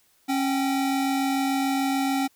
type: tone pair together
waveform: square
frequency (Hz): 272.9 / 771.9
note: C#4 / G5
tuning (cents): -27 / -27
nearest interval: octave + tritone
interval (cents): 1800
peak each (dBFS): -24 / -29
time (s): 0.28-2.28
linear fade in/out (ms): 20
effects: white hiss -63 dBFS RMS until 2.35 s